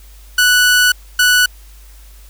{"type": "tone bursts at uneven times", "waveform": "sawtooth", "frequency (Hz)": 1480, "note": "F#6", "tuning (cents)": 0, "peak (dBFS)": -5, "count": 2, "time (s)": [[0.38, 0.92], [1.19, 1.46]], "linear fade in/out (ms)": 5, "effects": ["added 50 Hz sine -37 dBFS peak until 2.29 s", "white hiss -47 dBFS RMS until 2.29 s"]}